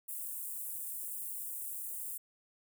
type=high-pass noise; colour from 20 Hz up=white; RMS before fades=-41 dBFS; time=0.08-2.18 s; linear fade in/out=10 ms; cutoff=8200 Hz; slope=48 dB/octave; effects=none